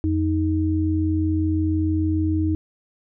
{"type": "tone pair together", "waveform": "sine", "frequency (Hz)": [87.31, 313.5], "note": ["F2", "D#4"], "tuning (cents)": [0, 13], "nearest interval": "octave + minor seventh", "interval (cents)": 2213, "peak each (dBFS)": -21, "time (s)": [0.04, 2.55], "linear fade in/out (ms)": 0, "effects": []}